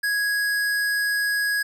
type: tone with hard clipping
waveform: sine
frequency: 1661.2 Hz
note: G#6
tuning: in tune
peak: -22 dBFS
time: 0.03-1.63 s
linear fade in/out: 10 ms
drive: 18 dB
effects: none